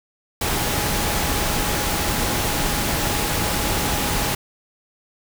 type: tone in noise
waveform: sine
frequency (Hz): 830.6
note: G#5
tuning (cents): 0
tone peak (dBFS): -32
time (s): 0.41-4.35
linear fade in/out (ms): 5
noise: pink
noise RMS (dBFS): -22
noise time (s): 0.41-4.35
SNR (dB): -13
effects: none